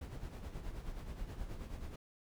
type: noise with tremolo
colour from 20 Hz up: brown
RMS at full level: -42 dBFS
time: 0.01-1.96 s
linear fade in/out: 5 ms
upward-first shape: sine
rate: 9.4 Hz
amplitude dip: 55%
effects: none